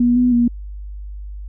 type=tone with pitch steps; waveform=sine; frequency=241.8 / 247.8 / 238.7 Hz; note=B3 / B3 / A#3; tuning=-36 / +6 / +41 cents; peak=-11 dBFS; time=0-0.48 s; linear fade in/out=5 ms; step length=160 ms; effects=added 50 Hz sine -28 dBFS peak until 1.48 s